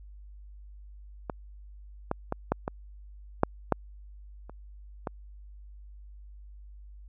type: clicks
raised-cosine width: 1 ms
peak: -17 / -13 / -15 / -10 / -16 / -6 / -8 / -30 / -17 dBFS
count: 9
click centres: 1.298 / 2.114 / 2.324 / 2.52 / 2.679 / 3.434 / 3.723 / 4.496 / 5.072 s
effects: added 50 Hz sine -45 dBFS peak until 7.08 s